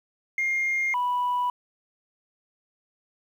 sine tone pair in turn, 2122 / 984.2 Hz, C7 / B5, +24 / -6 cents, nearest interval octave + minor second, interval 1330 cents, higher first, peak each -21 dBFS, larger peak neither, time 0.38-0.94 / 0.94-1.5 s, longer neither, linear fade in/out 2 ms, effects tanh soft clip ceiling -20 dBFS + 9-bit

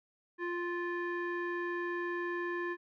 square tone with low-pass filter, 349.2 Hz, F4, in tune, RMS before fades -36 dBFS, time 0.38-2.77 s, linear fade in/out 50 ms, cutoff 1700 Hz, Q 3.5, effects none

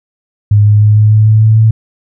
sine tone with pitch steps, 103.83 / 104.79 / 105.77 / 106.75 / 107.74 / 108.74 / 109.75 / 110.77 Hz, G#2 / G#2 / G#2 / G#2 / A2 / A2 / A2 / A2, 0 / +16 / +32 / +48 / -36 / -20 / -4 / +12 cents, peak -3 dBFS, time 0.51-1.71 s, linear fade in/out 5 ms, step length 150 ms, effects none

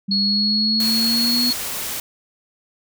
sine exponential sweep, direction up, 196 to 246.9 Hz, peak -21 dBFS, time 0.08-1.51 s, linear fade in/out 10 ms
sine tone, 4336 Hz, C#8, 39 cents flat, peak -17 dBFS, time 0.11-1.53 s, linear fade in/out 5 ms
white noise, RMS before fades -27 dBFS, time 0.8-2 s, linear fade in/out 2 ms
effects none

